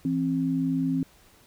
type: tone pair together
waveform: sine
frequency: 165.6 / 265.8 Hz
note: E3 / C4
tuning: +8 / +27 cents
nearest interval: minor sixth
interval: 819 cents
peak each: -28 / -24 dBFS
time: 0.05-1.03 s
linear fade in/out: 2 ms
effects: pink hiss -57 dBFS RMS until 1.46 s